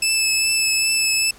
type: tone with vibrato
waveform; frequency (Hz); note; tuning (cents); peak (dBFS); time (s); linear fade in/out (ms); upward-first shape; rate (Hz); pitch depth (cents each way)
15% pulse; 2620; E7; -11; -9; 0.02-1.31; 5; triangle; 2.5; 16
effects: pink hiss -46 dBFS RMS until 1.38 s + low-pass 12000 Hz 12 dB/octave